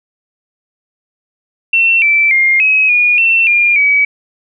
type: tone with pitch steps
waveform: sine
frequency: 2703 / 2328 / 2121 / 2550 / 2443 / 2693 / 2407 / 2276 Hz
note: E7 / D7 / C7 / D#7 / D#7 / E7 / D7 / C#7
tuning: +43 / -16 / +23 / +42 / -32 / +36 / +42 / +45 cents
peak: -7 dBFS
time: 1.73-4.05 s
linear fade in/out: 5 ms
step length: 290 ms
effects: none